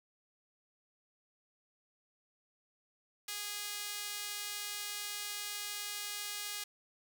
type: tone with high-pass filter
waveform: sawtooth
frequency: 412.1 Hz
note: G#4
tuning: 13 cents flat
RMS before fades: -41 dBFS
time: 3.28-6.64 s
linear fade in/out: 5 ms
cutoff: 2900 Hz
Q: 0.59
effects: none